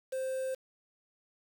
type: tone with quantisation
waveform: triangle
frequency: 523.3 Hz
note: C5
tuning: in tune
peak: -30 dBFS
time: 0.12-0.55 s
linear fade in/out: 10 ms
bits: 8
effects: none